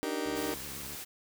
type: chord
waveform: 35% pulse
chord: Eb major seventh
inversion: third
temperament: just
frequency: 291.7 / 311.1 / 388.9 / 466.7 Hz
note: D4 / Eb4 / G4 / Bb4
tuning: -12 / 0 / -14 / +2 cents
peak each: -36 dBFS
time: 0.03-0.54 s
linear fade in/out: 0 ms
type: tone with vibrato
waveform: 10% pulse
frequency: 69.3 Hz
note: C#2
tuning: in tune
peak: -38 dBFS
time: 0.26-0.96 s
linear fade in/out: 0 ms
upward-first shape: triangle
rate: 8 Hz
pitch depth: 190 cents each way
type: noise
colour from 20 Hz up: white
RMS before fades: -42 dBFS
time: 0.35-1.05 s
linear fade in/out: 20 ms
effects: none